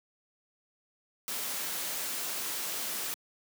white noise, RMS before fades -35 dBFS, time 1.28-3.14 s, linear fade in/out 0 ms, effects high-pass 200 Hz 12 dB/octave

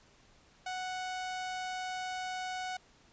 sawtooth tone, 740 Hz, F#5, in tune, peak -32 dBFS, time 0.66-2.77 s, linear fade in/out 5 ms, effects pink hiss -63 dBFS RMS until 3.12 s + resampled to 16000 Hz

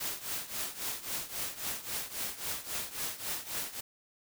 white noise with tremolo, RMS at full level -34 dBFS, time 0-3.81 s, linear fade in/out 10 ms, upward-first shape triangle, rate 3.7 Hz, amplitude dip 85%, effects none

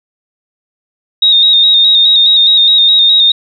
sine tone with vibrato, 3729 Hz, A#7, in tune, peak -4 dBFS, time 1.22-3.32 s, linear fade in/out 5 ms, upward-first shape square, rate 4.8 Hz, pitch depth 34 cents each way, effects none

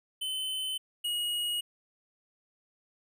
square tone pair in turn, 3049 / 2892 Hz, G7 / F#7, -49 / -40 cents, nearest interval minor second, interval 91 cents, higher first, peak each -32 / -30 dBFS, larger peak second, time 0.21-0.78 / 1.04-1.61 s, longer neither, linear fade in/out 10 ms, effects none

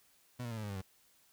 30% pulse tone with pitch steps, 123.47 / 118.1 / 112.96 / 108.05 / 103.35 / 98.85 / 94.55 Hz, B2 / A#2 / A2 / A2 / G#2 / G2 / F#2, 0 / +23 / +46 / -31 / -8 / +15 / +38 cents, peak -36 dBFS, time 0.39-0.817 s, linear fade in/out 10 ms, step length 61 ms, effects white hiss -68 dBFS RMS until 1.32 s

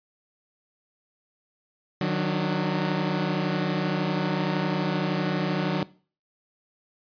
sawtooth tone cluster, 153.9 / 184.8 / 295.1 Hz, D#3 / F#3 / D4, -19 / -2 / +8 cents, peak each -24 / -22 / -28 dBFS, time 2.01-5.83 s, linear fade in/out 2 ms, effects noise-tail reverb RT60 0.4 s tail -20 dB re dry + resampled to 11025 Hz

